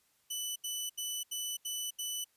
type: tone bursts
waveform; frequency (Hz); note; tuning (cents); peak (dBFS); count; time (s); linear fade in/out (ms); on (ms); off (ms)
15% pulse; 2984; F#7; +14; -28; 6; 0.3-2.245; 10; 260; 77
effects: white hiss -72 dBFS RMS until 2.36 s + resampled to 32000 Hz